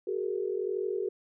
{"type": "tone cluster", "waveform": "sine", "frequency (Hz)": [375.2, 416.8, 468.2], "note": ["F#4", "G#4", "A#4"], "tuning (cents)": [24, 6, 8], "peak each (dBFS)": [-32, -33, -36], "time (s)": [0.07, 1.09], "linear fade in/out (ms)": 5, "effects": []}